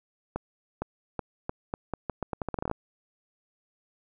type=accelerating click train; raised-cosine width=1 ms; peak=-16 dBFS; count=18; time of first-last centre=0.36-2.714 s; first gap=460 ms; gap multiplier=0.81; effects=none